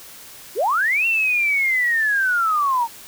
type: linear two-way sweep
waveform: sine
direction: up then down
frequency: 316.6 to 2739 to 898 Hz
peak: -16 dBFS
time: 0.55-2.88 s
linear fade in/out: 50 ms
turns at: 1.06 s
effects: white hiss -41 dBFS RMS until 3.07 s